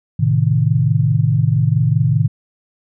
sine chord, A diminished, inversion none, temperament equal, 110 / 130.81 / 155.56 Hz, A2 / C3 / Eb3, 0 / 0 / 0 cents, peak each -16 dBFS, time 0.19-2.28 s, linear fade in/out 10 ms, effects none

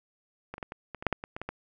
clicks, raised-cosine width 0.5 ms, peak -23 / -27 / -20 / -23 / -23 / -24 / -8 / -11 / -22 / -22 / -21 / -19 dBFS, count 12, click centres 0.54 / 0.581 / 0.628 / 0.721 / 0.947 / 1.025 / 1.067 / 1.127 / 1.239 / 1.365 / 1.416 / 1.49 s, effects none

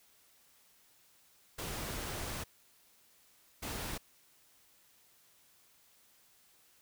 pink noise bursts at uneven times, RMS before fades -40 dBFS, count 2, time 1.58-2.44 / 3.62-3.98 s, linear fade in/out 10 ms, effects white hiss -66 dBFS RMS until 6.81 s

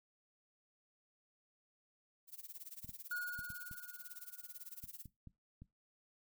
violet noise with tremolo, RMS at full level -48 dBFS, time 2.27-5.07 s, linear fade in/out 50 ms, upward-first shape sine, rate 18 Hz, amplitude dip 95%
clicks, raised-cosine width 5 ms, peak -40 dBFS, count 9, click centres 2.846 / 2.892 / 3.391 / 3.503 / 3.713 / 4.84 / 5.057 / 5.273 / 5.62 s
triangle tone with exponential decay, 1447 Hz, F#6, 39 cents flat, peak -35 dBFS, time 3.11-4.86 s, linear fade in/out 5 ms, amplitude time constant 380 ms
effects noise-tail reverb RT60 0.2 s tail -18 dB re dry

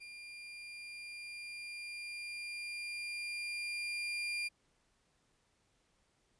35% pulse tone with level ramp, 2400 Hz, D7, 37 cents sharp, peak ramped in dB -46 to -33 dBFS, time 0-4.49 s, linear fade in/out 20 ms, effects pink hiss -75 dBFS RMS until 6.39 s + resampled to 22050 Hz

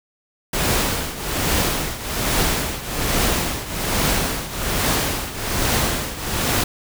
pink noise with tremolo, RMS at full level -18 dBFS, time 0.53-6.64 s, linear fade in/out 5 ms, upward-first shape triangle, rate 1.2 Hz, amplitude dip 80%, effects none

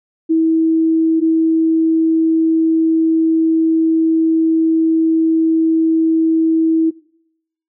sine tone pair in turn, 323.4 / 323.4 Hz, E4 / E4, -33 / -33 cents, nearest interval unison, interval 0 cents, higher neither, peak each -10 dBFS, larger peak neither, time 0.29-1.21 / 1.21-6.91 s, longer second, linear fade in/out 20 ms, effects noise-tail reverb RT60 0.8 s tail -22 dB re dry

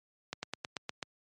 slowing click train, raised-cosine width 0.2 ms, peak -18 dBFS, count 7, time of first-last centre 0.33-1.028 s, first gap 100 ms, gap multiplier 1.06, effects high-pass 100 Hz 12 dB/octave + MP3 48 kbps

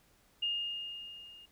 sine tone with level ramp, 2834 Hz, F7, 25 cents sharp, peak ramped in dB -29 to -52 dBFS, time 0.42-1.46 s, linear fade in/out 10 ms, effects pink hiss -67 dBFS RMS until 1.51 s

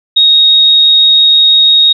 sine tone, 3751 Hz, A#7, 10 cents sharp, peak -3 dBFS, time 0.16-1.93 s, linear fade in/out 10 ms, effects none

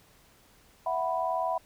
sine chord, E suspended second, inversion none, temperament equal, 659.3 / 740 / 987.8 Hz, E5 / F#5 / B5, 0 / 0 / 0 cents, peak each -31 dBFS, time 0.86-1.58 s, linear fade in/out 5 ms, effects pink hiss -60 dBFS RMS until 1.65 s

